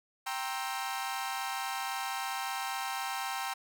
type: chord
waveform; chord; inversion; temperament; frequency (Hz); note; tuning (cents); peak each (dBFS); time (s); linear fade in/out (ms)
sawtooth; C dominant seventh; second; equal with one note detuned; 784 / 932.3 / 1059.9 / 1318.5; G5 / Bb5 / C6 / E6; 0 / 0 / +22 / 0; -33 / -36 / -37 / -38; 0.26-3.54; 10
effects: none